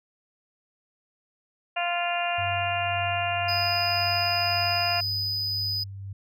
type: harmonic tone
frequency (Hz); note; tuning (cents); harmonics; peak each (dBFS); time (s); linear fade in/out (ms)
347.8; F4; -7; 2 / 3 / 4 / 5 / 6 / 7 / 8; -27 / -36 / -35 / -36 / -41 / -34 / -31; 1.76-5.01; 10
type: tone with tremolo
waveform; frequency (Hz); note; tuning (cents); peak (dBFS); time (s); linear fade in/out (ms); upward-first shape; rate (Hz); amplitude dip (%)
sine; 98; G2; 0; -32; 2.38-6.13; 5; sine; 1.9; 35
type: tone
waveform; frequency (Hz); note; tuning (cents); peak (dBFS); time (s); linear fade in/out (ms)
triangle; 4986; D#8; +3; -25; 3.48-5.84; 10
effects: none